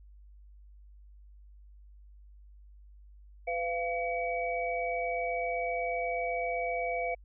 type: tone cluster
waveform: sine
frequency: 503 / 688 / 2272 Hz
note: B4 / F5 / C#7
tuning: +32 / -26 / +42 cents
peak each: -35 / -32 / -36 dBFS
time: 3.47-7.15 s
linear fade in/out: 10 ms
effects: added 50 Hz sine -51 dBFS peak until 7.24 s